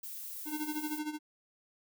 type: noise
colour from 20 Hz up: violet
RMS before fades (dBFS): -43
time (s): 0.03-0.99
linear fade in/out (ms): 5
type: tone with tremolo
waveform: square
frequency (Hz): 303.3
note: D#4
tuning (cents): -44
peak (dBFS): -33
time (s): 0.45-1.19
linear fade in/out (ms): 50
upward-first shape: sine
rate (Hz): 13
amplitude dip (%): 75
effects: none